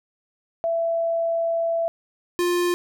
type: tone pair in turn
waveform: sine / square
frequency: 667 / 351.8 Hz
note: E5 / F4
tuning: +20 / +13 cents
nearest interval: major seventh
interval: 1107 cents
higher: first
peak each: -20 / -20 dBFS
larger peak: neither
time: 0.64-1.88 / 2.39-2.74 s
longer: first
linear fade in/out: 0 ms
effects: none

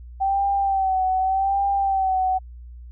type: tone with vibrato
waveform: sine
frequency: 772 Hz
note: G5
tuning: 27 cents flat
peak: -18 dBFS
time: 0.2-2.39 s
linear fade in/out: 20 ms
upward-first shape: sine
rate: 0.85 Hz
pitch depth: 52 cents each way
effects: added 60 Hz sine -37 dBFS peak until 2.91 s

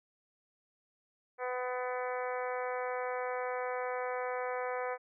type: harmonic tone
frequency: 250.7 Hz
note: B3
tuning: 26 cents sharp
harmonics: 2 / 3 / 4 / 5 / 6 / 7 / 8 / 9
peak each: -36 / -40 / -42 / -44 / -46 / -47 / -48 / -49 dBFS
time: 1.38-4.98 s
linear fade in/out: 50 ms
effects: none

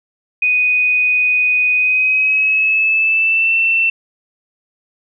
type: tone with pitch glide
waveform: sine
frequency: 2489 to 2683 Hz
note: D#7 to E7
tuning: 0 to +30 cents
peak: -11 dBFS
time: 0.42-3.9 s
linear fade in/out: 5 ms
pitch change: +130 cents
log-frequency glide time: 1.74-3.56 s
effects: none

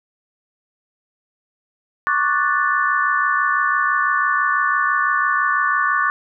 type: chord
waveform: sine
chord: D major seventh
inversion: third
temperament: equal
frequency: 1108.7 / 1174.7 / 1480 / 1760 Hz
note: C#6 / D6 / F#6 / A6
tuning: 0 / 0 / 0 / 0 cents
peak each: -21 dBFS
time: 2.07-6.1 s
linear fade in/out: 0 ms
effects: none

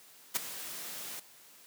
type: noise with ADSR envelope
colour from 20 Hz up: white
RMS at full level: -27 dBFS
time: 0.34-1.2 s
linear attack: 24 ms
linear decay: 10 ms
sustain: -15 dB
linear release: 8 ms
effects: white hiss -57 dBFS RMS until 1.66 s + high-pass 150 Hz 12 dB/octave

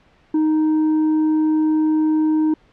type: tone with tanh clipping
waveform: triangle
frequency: 311.1 Hz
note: D#4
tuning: in tune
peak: -15 dBFS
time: 0.34-2.54 s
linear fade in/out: 5 ms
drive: 8 dB
effects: pink hiss -55 dBFS RMS until 2.72 s + low-pass 3000 Hz 12 dB/octave

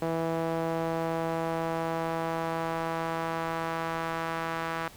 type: tone with band-pass filter sweep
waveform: sawtooth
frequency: 164.2 Hz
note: E3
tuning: 6 cents flat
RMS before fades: -31 dBFS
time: 0.02-4.88 s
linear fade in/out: 0 ms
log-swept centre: 580 to 1300 Hz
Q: 1.2
effects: pink hiss -51 dBFS RMS until 4.96 s

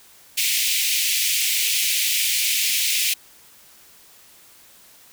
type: high-pass noise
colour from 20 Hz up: pink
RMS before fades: -21 dBFS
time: 0.37-3.14 s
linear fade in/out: 10 ms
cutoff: 2200 Hz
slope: 48 dB/octave
effects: white hiss -50 dBFS RMS until 5.12 s

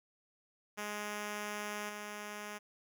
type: tone with level steps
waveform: 5% pulse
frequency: 208.4 Hz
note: G#3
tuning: 6 cents sharp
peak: -27 / -31 dBFS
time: 0.77-2.59 s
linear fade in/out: 20 ms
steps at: 1.89 s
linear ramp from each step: 5 ms
effects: none

